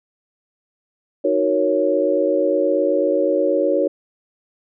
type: chord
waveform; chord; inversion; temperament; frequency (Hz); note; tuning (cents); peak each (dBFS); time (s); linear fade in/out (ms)
sine; D# minor seventh; none; equal; 311.1 / 370 / 466.2 / 554.4; D#4 / F#4 / A#4 / C#5; 0 / 0 / 0 / 0; -22 / -22 / -22 / -18; 1.24-3.88; 10
effects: none